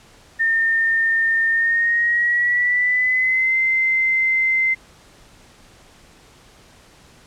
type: tone with pitch glide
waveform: sine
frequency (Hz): 1816 to 2074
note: A#6 to C7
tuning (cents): -46 to -16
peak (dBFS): -15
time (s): 0.39-4.75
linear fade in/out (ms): 20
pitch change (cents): +230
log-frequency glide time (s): 1.49-3.56
effects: pink hiss -49 dBFS RMS until 7.26 s + low-pass 9000 Hz 12 dB/octave